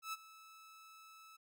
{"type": "tone with ADSR envelope", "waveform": "sawtooth", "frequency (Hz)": 1307, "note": "E6", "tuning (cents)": -15, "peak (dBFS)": -35, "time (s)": [0.02, 1.37], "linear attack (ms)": 110, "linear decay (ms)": 29, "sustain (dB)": -18, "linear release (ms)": 13, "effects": []}